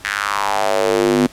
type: tone with high-pass filter sweep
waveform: square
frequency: 50.5 Hz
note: G#1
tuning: 48 cents flat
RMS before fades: -17 dBFS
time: 0.04-1.27 s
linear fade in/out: 10 ms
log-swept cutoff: 1800 to 250 Hz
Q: 3.5
effects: pink hiss -42 dBFS RMS until 1.32 s + low-pass 11000 Hz 12 dB/octave